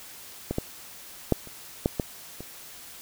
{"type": "clicks", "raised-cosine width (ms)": 2, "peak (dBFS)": [-14, -12, -6, -30, -8, -11, -24], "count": 7, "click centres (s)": [0.51, 0.584, 1.323, 1.473, 1.859, 1.998, 2.406], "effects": ["white hiss -45 dBFS RMS until 3.01 s"]}